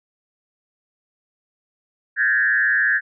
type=tone with frequency modulation; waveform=sine; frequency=1683 Hz; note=G#6; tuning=23 cents sharp; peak=-15 dBFS; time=2.16-3.01 s; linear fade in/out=50 ms; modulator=120 Hz; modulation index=1.2; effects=none